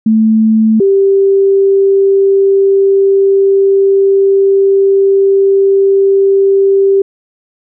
sine tone pair in turn, 220 / 392 Hz, A3 / G4, 0 / 0 cents, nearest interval minor seventh, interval 1000 cents, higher second, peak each -5 dBFS, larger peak neither, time 0.06-0.8 / 0.8-7.02 s, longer second, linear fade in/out 5 ms, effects none

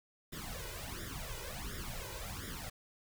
pink noise with flanger, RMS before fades -43 dBFS, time 0.32-2.7 s, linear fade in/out 10 ms, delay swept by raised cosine 0.56 to 2.06 ms, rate 1.4 Hz, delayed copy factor +0.85, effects none

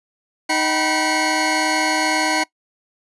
25% pulse tone cluster, 311.6 / 765 / 977 / 2178 Hz, D#4 / G5 / B5 / C#7, +3 / -42 / -19 / -31 cents, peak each -19 dBFS, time 0.49-2.44 s, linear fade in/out 10 ms, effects noise-tail reverb RT60 0.1 s tail -22 dB re dry + resampled to 24000 Hz

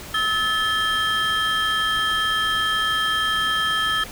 triangle tone cluster, 1292 / 1740 / 3179 Hz, E6 / A6 / G7, -35 / -20 / +24 cents, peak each -22 dBFS, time 0.14-4.04 s, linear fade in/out 5 ms, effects pink hiss -37 dBFS RMS until 4.11 s

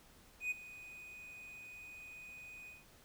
triangle tone with ADSR envelope, 2489 Hz, D#7, in tune, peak -31 dBFS, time 0.4-2.85 s, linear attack 110 ms, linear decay 17 ms, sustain -17 dB, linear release 170 ms, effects pink hiss -63 dBFS RMS until 3.04 s

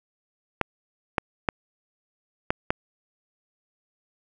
clicks, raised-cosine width 0.5 ms, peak -6 dBFS, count 5, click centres 0.613 / 1.182 / 1.488 / 2.505 / 2.705 s, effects none

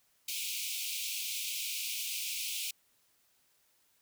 pink high-pass noise, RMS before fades -37 dBFS, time 0.28-2.71 s, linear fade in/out 5 ms, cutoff 2300 Hz, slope 96 dB/octave, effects white hiss -71 dBFS RMS until 4.01 s

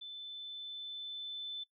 sine tone with level ramp, 3520 Hz, A7, in tune, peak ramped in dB -43 to -38 dBFS, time 0.01-1.64 s, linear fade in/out 10 ms, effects noise-tail reverb RT60 0.1 s tail -20 dB re dry

